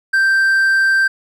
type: tone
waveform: triangle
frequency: 1568 Hz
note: G6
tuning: in tune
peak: -9 dBFS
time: 0.13-1.08 s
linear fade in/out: 10 ms
effects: none